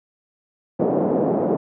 white band-pass noise, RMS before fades -20 dBFS, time 0.79-1.57 s, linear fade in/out 10 ms, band 170 to 590 Hz, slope 24 dB/octave, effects none

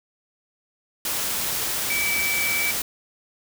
sine tone in noise, 2302 Hz, D7, 35 cents flat, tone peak -23 dBFS, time 1.9-2.71 s, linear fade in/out 2 ms, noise white, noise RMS -26 dBFS, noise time 1.05-2.82 s, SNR 0 dB, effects none

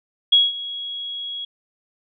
sine tone with ADSR envelope, 3322 Hz, G#7, in tune, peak -9 dBFS, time 0.32-1.45 s, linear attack 9 ms, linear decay 190 ms, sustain -18 dB, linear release 5 ms, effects none

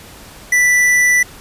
sine tone with tanh clipping, 1975.5 Hz, B6, in tune, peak -11 dBFS, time 0.52-1.23 s, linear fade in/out 5 ms, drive 16 dB, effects pink hiss -38 dBFS RMS until 1.4 s + resampled to 32000 Hz

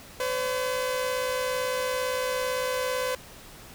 sawtooth tone pair together, 508.2 / 566 Hz, B4 / C#5, +49 / +36 cents, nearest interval major second, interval 187 cents, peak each -23 / -30 dBFS, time 0.2-3.15 s, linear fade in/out 2 ms, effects pink hiss -47 dBFS RMS until 3.74 s

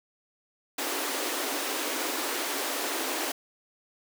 pink high-pass noise, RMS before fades -31 dBFS, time 0.78-3.32 s, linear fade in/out 5 ms, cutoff 260 Hz, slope 96 dB/octave, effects none

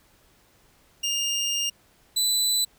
25% pulse tone pair in turn, 2817 / 3988 Hz, F7 / B7, +14 / +16 cents, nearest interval tritone, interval 602 cents, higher second, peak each -20 / -17 dBFS, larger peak second, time 1.03-1.7 / 2.16-2.65 s, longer first, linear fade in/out 10 ms, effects pink hiss -60 dBFS RMS until 2.78 s

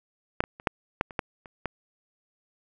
clicks, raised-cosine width 0.5 ms, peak -6 / -17 / -28 / -7 / -8 / -26 / -11 / -29 / -14 dBFS, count 9, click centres 0.405 / 0.439 / 0.599 / 0.672 / 1.011 / 1.108 / 1.192 / 1.458 / 1.657 s, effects none

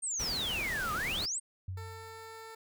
sine exponential two-way sweep, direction down then up, 8870 to 1190 to 8870 Hz, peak -32 dBFS, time 0.02-1.4 s, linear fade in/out 20 ms, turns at 0.93 s
pink noise, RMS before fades -40 dBFS, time 0.19-1.26 s, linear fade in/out 10 ms
sine tone with exponential decay, 93.4 Hz, F#2, 17 cents sharp, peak -34 dBFS, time 1.68-2.51 s, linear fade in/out 5 ms, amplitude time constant 180 ms
15% pulse tone, 446.8 Hz, A4, 27 cents sharp, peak -39 dBFS, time 1.77-2.55 s, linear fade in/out 5 ms
effects none

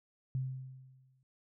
sine tone with exponential decay, 130.7 Hz, C3, 1 cent flat, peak -30 dBFS, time 0.35-1.23 s, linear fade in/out 0 ms, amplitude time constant 190 ms, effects none

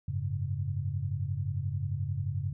sine chord, F# suspended second, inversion none, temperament equal, 92.5 / 103.83 / 138.59 Hz, F#2 / G#2 / C#3, 0 / 0 / 0 cents, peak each -34 dBFS, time 0.08-2.53 s, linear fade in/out 5 ms, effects none

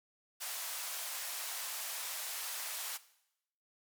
white band-pass noise, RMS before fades -41 dBFS, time 0.4-2.98 s, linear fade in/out 20 ms, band 610 to 16000 Hz, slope 24 dB/octave, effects noise-tail reverb RT60 0.8 s tail -17 dB re dry

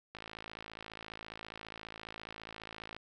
click train, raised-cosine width 0.3 ms, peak -28 dBFS, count 155, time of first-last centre 0.15-2.965 s, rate 54.7 Hz, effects none

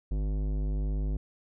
sine tone with tanh clipping, 50.8 Hz, G#1, 38 cents flat, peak -29 dBFS, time 0.11-1.17 s, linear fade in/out 5 ms, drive 16 dB, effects none

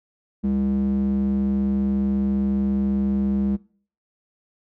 square tone with band-pass filter, 67.3 Hz, C2, 49 cents sharp, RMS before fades -22 dBFS, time 0.43-3.57 s, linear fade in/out 20 ms, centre 230 Hz, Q 7.4, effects noise-tail reverb RT60 0.5 s tail -23 dB re dry

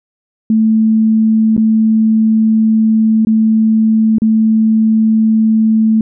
sine tone with dropouts, 220.2 Hz, A3, 2 cents sharp, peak -7 dBFS, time 0.5-6.01 s, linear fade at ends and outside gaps 2 ms, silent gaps 1.566-1.577 / 3.25-3.27 / 4.184-4.219 s, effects none

